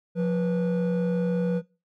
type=tone pair together; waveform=triangle; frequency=177.61 / 487.2 Hz; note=F3 / B4; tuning=+29 / -24 cents; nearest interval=octave + perfect fourth; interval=1747 cents; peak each=-20 / -25 dBFS; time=0.15-1.62 s; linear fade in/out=50 ms; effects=noise-tail reverb RT60 0.3 s tail -21 dB re dry + tanh soft clip ceiling -16 dBFS